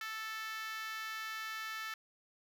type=tone with high-pass filter; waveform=5% pulse; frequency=440 Hz; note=A4; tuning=in tune; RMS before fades=-42 dBFS; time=0.01-1.94 s; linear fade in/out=2 ms; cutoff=1500 Hz; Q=8.1; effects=none